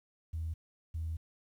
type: tone bursts at uneven times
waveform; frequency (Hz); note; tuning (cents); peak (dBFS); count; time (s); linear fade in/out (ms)
sine; 81; E2; -30; -33; 2; 0.33-0.54 / 0.94-1.17; 10
effects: tanh soft clip ceiling -29 dBFS + 11-bit